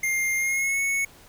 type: tone with pitch glide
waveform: square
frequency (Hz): 2113 to 2208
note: C7 to C#7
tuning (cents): +16 to -7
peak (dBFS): -23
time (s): 0.03-1.05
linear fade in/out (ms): 5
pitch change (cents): +77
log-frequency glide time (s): 0.37-0.8
effects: pink hiss -51 dBFS RMS until 1.28 s